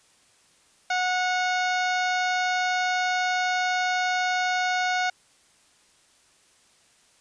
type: harmonic tone with a mistuned harmonic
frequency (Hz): 732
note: F#5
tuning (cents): -19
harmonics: 1 / 2 / 3 / 4 / 5 / 6 / 7 / 8 / 9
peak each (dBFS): -25 / -27 / -31 / -39 / -37 / -39 / -41 / -45 / -41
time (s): 0.9-5.1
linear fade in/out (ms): 5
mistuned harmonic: 4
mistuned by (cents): -42
effects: white hiss -60 dBFS RMS until 7.2 s + resampled to 22050 Hz